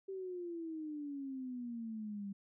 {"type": "exponential sweep", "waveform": "sine", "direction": "down", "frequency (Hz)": [389.9, 196], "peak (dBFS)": -40, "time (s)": [0.08, 2.33], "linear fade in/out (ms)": 10, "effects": []}